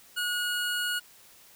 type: tone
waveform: 25% pulse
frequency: 1449 Hz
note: F#6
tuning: 37 cents flat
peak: -24 dBFS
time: 0.16-1 s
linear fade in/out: 20 ms
effects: white hiss -55 dBFS RMS until 1.55 s